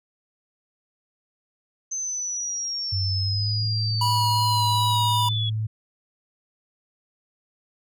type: linear sweep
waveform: sine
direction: down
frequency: 6230 to 3348 Hz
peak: -26 dBFS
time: 1.91-5.5 s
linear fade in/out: 10 ms
type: tone with pitch glide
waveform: sine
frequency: 95.5 to 109.07 Hz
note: G2 to A2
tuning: -45 to -15 cents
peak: -23 dBFS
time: 2.92-5.67 s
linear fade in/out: 10 ms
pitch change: +230 cents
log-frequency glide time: 3.13-3.65 s
type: tone with vibrato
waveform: square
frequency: 973 Hz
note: B5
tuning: 26 cents flat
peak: -22 dBFS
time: 4.01-5.29 s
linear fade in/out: 5 ms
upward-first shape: triangle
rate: 2.7 Hz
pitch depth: 11 cents each way
effects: none